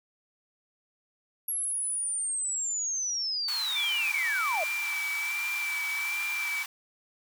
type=linear sweep; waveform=sine; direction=down; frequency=11350 to 587.3 Hz; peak=-28 dBFS; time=1.48-4.64 s; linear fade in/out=5 ms
type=high-pass noise; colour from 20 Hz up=pink; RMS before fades=-39 dBFS; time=3.48-6.66 s; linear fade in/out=2 ms; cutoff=840 Hz; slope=96 dB/octave
type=tone with vibrato; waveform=sine; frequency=2328 Hz; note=D7; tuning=16 cents flat; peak=-29 dBFS; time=3.75-6.64 s; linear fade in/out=20 ms; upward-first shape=sine; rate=1.3 Hz; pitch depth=31 cents each way
effects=none